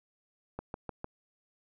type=click train; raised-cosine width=1 ms; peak=-23 dBFS; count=4; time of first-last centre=0.59-1.044 s; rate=6.61 Hz; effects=none